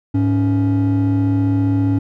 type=tone pair together; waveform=triangle; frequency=105 / 280 Hz; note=G#2 / C#4; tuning=+19 / +18 cents; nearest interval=octave + perfect fourth; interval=1699 cents; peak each=-13 dBFS; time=0.14-1.99 s; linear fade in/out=10 ms; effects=tanh soft clip ceiling -8 dBFS